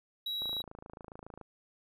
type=tone; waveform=triangle; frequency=3877 Hz; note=B7; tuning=33 cents flat; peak=-32 dBFS; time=0.26-0.62 s; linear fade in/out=5 ms
type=click train; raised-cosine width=1 ms; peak=-32 dBFS; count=28; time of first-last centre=0.42-1.413 s; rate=27.2 Hz
effects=none